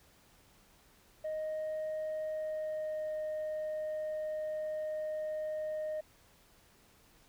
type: tone with pitch glide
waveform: sine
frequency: 622.3 to 617.6 Hz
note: D#5 to D#5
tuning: 0 to -13 cents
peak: -32 dBFS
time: 1.24-6.01 s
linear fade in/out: 10 ms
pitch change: -13 cents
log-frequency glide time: 2.29-3.14 s
effects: tanh soft clip ceiling -33 dBFS + pink hiss -64 dBFS RMS until 7.28 s